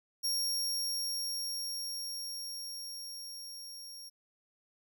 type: tone with level ramp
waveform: sawtooth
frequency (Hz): 5570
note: F8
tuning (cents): -5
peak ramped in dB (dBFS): -27 to -43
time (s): 0.23-4.1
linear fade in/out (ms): 20
effects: none